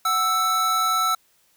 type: tone pair together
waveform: square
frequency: 743 / 1319.3 Hz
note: F#5 / E6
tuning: +7 / +1 cents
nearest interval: minor seventh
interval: 994 cents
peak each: -30 / -20 dBFS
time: 0.05-1.15 s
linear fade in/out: 5 ms
effects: white hiss -62 dBFS RMS until 1.56 s